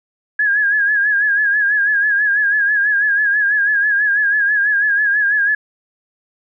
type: tone with vibrato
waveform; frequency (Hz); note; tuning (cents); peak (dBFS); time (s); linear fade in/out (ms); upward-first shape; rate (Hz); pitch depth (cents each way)
sine; 1661.2; G#6; 0; -12; 0.39-5.55; 5; sine; 6.1; 66
effects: none